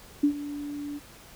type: tone with ADSR envelope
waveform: sine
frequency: 290 Hz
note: D4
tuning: 22 cents flat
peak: -16 dBFS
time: 0.23-1 s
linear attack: 9 ms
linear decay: 87 ms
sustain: -16 dB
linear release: 37 ms
effects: pink hiss -50 dBFS RMS until 1.35 s